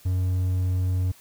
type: tone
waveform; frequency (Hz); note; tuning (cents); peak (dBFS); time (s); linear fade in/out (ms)
triangle; 91.7; F#2; -15; -19; 0.05-1.12; 10
effects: white hiss -53 dBFS RMS until 1.2 s